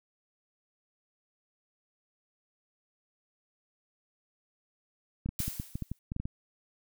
clicks, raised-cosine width 5 ms, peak -22 dBFS, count 12, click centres 5.26 / 5.29 / 5.403 / 5.48 / 5.599 / 5.755 / 5.823 / 5.916 / 6.119 / 6.164 / 6.2 / 6.255 s
blue noise with exponential decay, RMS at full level -33 dBFS, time 5.39-5.99 s, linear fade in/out 1 ms, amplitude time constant 130 ms
effects none

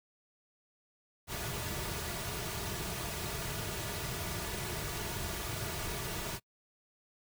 pink noise with comb filter, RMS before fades -38 dBFS, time 1.27-6.4 s, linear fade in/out 50 ms, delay 3.8 ms, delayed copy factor -0.6, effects noise-tail reverb RT60 0.1 s tail -25 dB re dry

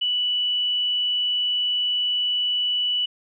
sine tone, 2960 Hz, F#7, in tune, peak -20 dBFS, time 0.01-3.06 s, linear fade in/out 10 ms, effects none

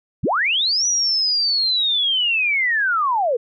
sine linear two-way sweep, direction up then down, 55.2 to 5900 to 444 Hz, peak -16 dBFS, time 0.23-3.37 s, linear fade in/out 10 ms, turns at 0.86 s, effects none

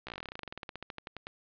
slowing click train, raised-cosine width 0.3 ms, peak -24 dBFS, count 27, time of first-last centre 0.07-1.269 s, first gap 15 ms, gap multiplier 1.08, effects resampled to 11025 Hz + 10-bit

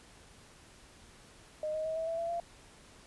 sine tone with pitch steps, 615 / 626.1 / 637.4 / 648.9 / 660.7 / 672.6 / 684.8 Hz, D#5 / D#5 / D#5 / E5 / E5 / E5 / F5, -20 / +11 / +42 / -27 / +4 / +35 / -34 cents, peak -32 dBFS, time 1.63-2.4 s, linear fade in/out 2 ms, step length 110 ms, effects pink hiss -57 dBFS RMS until 3.06 s + resampled to 24000 Hz

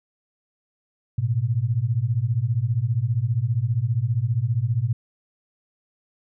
sine beating tone pair, 108.5 / 123.5 Hz, A2 / B2, -24 / 0 cents, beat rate 15 Hz, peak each -23 / -22 dBFS, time 1.18-4.93 s, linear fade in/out 5 ms, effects none

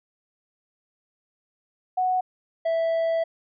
sine / triangle tone pair in turn, 739 / 658.4 Hz, F#5 / E5, -2 / -2 cents, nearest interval major second, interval 200 cents, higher first, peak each -20 / -19 dBFS, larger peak second, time 1.97-2.21 / 2.65-3.24 s, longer second, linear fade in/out 10 ms, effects resampled to 11025 Hz

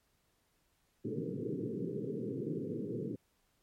white band-pass noise, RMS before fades -38 dBFS, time 1.04-3.16 s, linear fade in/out 10 ms, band 110 to 470 Hz, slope 96 dB/octave, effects pink hiss -75 dBFS RMS until 3.62 s + MP3 64 kbps

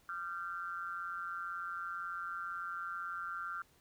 sine tone with amplitude modulation, 1376 Hz, F6, 26 cents flat, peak -34 dBFS, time 0.09-3.62 s, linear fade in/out 2 ms, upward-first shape sine, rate 178 Hz, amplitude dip 95%, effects pink hiss -68 dBFS RMS until 3.8 s

